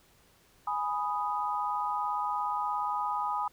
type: chord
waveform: sine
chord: G# minor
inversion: none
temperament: equal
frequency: 830.6 / 987.8 / 1244.5 Hz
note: G#5 / B5 / D#6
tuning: 0 / 0 / 0 cents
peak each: -33 dBFS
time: 0.67-3.48 s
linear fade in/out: 5 ms
effects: pink hiss -63 dBFS RMS until 3.52 s